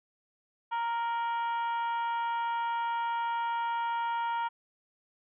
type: harmonic tone with a mistuned harmonic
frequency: 466.2 Hz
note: A#4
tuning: in tune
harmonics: 2 / 3 / 4 / 5 / 6 / 7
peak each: -29 / -39 / -47 / -49 / -51 / -51 dBFS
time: 0.71-4.49 s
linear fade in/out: 20 ms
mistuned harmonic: 6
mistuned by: +42 cents
effects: none